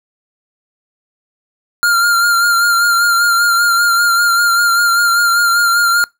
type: tone with vibrato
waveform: square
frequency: 1396.9 Hz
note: F6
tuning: in tune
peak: -10 dBFS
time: 1.83-6.04 s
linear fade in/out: 0 ms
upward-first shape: sine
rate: 5.1 Hz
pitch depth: 31 cents each way
effects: noise-tail reverb RT60 0.2 s tail -24 dB re dry